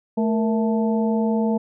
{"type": "harmonic tone with a mistuned harmonic", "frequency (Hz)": 219.8, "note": "A3", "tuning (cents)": -2, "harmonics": [1, 2, 3, 4], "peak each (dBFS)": [-19, -25, -29, -31], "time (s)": [0.17, 1.58], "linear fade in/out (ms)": 10, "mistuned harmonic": 2, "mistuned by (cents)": 98, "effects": []}